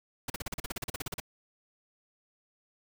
pink noise bursts, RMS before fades -35 dBFS, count 16, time 0.28-1.201 s, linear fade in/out 5 ms, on 21 ms, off 39 ms, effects none

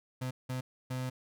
35% pulse tone bursts at uneven times, 128.1 Hz, C3, 36 cents flat, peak -32 dBFS, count 3, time 0.21-0.31 / 0.49-0.61 / 0.9-1.1 s, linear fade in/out 10 ms, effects none

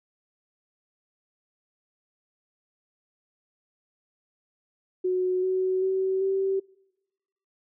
sine tone with pitch steps, 367.5 / 373.7 / 380 / 386.4 Hz, F#4 / F#4 / F#4 / G4, -12 / +17 / +46 / -25 cents, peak -22 dBFS, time 5.04-6.6 s, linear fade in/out 10 ms, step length 390 ms, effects noise-tail reverb RT60 1.0 s tail -25 dB re dry

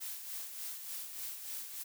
blue noise with tremolo, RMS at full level -41 dBFS, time 0-1.84 s, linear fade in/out 20 ms, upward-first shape sine, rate 3.4 Hz, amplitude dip 50%, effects none

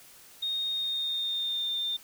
sine tone with pitch glide, 3707 to 3606 Hz, A#7 to A7, -10 to +42 cents, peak -28 dBFS, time 0.42-1.97 s, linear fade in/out 10 ms, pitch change -48 cents, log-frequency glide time 0.71-1.75 s, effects white hiss -53 dBFS RMS until 2.03 s

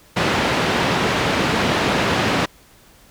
pink band-pass noise, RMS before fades -19 dBFS, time 0.16-2.46 s, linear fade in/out 10 ms, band 140 to 3400 Hz, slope 12 dB/octave, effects pink hiss -50 dBFS RMS until 3.1 s

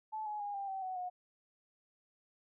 sine tone with pitch steps, 868 / 842.3 / 817.4 / 793.2 / 769.7 / 747 / 724.9 Hz, A5 / G#5 / G#5 / G5 / G5 / F#5 / F#5, -24 / +24 / -28 / +20 / -32 / +16 / -36 cents, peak -37 dBFS, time 0.12-1.1 s, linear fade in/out 20 ms, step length 140 ms, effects none

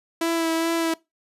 sawtooth tone with vibrato, 329.6 Hz, E4, in tune, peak -17 dBFS, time 0.21-0.94 s, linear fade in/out 5 ms, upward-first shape sine, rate 2.4 Hz, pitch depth 19 cents each way, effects noise-tail reverb RT60 0.2 s tail -21 dB re dry + resampled to 32000 Hz

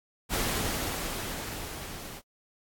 pink noise with level ramp, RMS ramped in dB -28 to -43 dBFS, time 0.29-2.22 s, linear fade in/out 50 ms, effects AAC 64 kbps

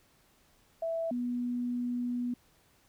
sine tone pair in turn, 659.3 / 244.1 Hz, E5 / B3, 0 / -20 cents, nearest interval octave + perfect fourth, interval 1720 cents, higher first, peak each -30 / -30 dBFS, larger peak neither, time 0.82-1.11 / 1.11-2.34 s, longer second, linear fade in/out 5 ms, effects pink hiss -66 dBFS RMS until 2.88 s

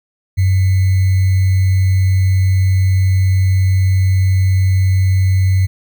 sine tone with sample-and-hold, 94.4 Hz, F#2, 35 cents sharp, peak -9 dBFS, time 0.37-5.67 s, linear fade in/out 20 ms, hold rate 2100 Hz, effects none

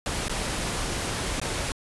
pink noise with dropouts, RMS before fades -29 dBFS, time 0.06-1.72 s, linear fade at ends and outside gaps 1 ms, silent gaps 0.283-0.295 / 1.4-1.415 s, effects resampled to 24000 Hz

